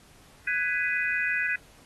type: chord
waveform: sine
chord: G# minor seventh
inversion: third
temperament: just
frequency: 1495.1 / 1661.2 / 1993.5 / 2492 Hz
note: F#6 / G#6 / B6 / D#7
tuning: +18 / 0 / +16 / +2 cents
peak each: -30 dBFS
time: 0.47-1.56 s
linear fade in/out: 5 ms
effects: pink hiss -56 dBFS RMS until 1.85 s + AAC 32 kbps